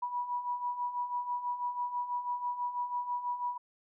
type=beating tone pair; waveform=sine; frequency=972 / 978.1 Hz; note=B5 / B5; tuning=-28 / -17 cents; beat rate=6.1 Hz; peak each=-39 / -33 dBFS; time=0.02-3.58 s; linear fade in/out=10 ms; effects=none